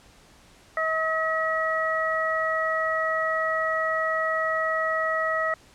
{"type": "harmonic tone", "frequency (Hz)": 640, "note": "D#5", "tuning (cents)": 49, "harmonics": [1, 2, 3], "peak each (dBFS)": [-27, -27, -27], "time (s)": [0.77, 5.54], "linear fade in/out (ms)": 2, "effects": ["pink hiss -54 dBFS RMS until 5.74 s", "low-pass 9000 Hz 12 dB/octave"]}